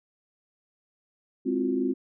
sine tone cluster, 207.7 / 262 / 337 / 361.4 Hz, G#3 / C4 / E4 / F#4, 0 / +2 / +38 / -41 cents, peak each -34 / -26 / -32 / -29 dBFS, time 1.45-1.94 s, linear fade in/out 20 ms, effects none

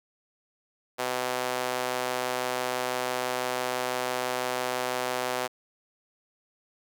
sawtooth tone with high-pass filter, 126 Hz, B2, 35 cents sharp, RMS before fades -30 dBFS, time 0.98-5.48 s, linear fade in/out 20 ms, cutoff 580 Hz, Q 1.2, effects none

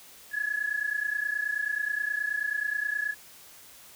sine tone pair together, 1680 / 1709.4 Hz, G#6 / G#6, +19 / +49 cents, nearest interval unison, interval 30 cents, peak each -30 / -30 dBFS, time 0.31-3.15 s, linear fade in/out 50 ms, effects white hiss -51 dBFS RMS until 3.95 s

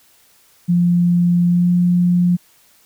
sine tone with pitch glide, 174.61 to 176.74 Hz, F3 to F3, 0 to +21 cents, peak -11 dBFS, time 0.68-2.37 s, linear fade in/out 20 ms, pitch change +21 cents, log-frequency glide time 1.48-1.69 s, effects white hiss -53 dBFS RMS until 2.85 s

